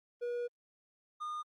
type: tone pair in turn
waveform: triangle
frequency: 481.8 / 1219.3 Hz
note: B4 / D#6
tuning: -43 / -35 cents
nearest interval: octave + major third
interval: 1608 cents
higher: second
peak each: -32 / -35 dBFS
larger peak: first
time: 0.21-0.48 / 1.2-1.43 s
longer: first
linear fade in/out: 20 ms
effects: Opus 32 kbps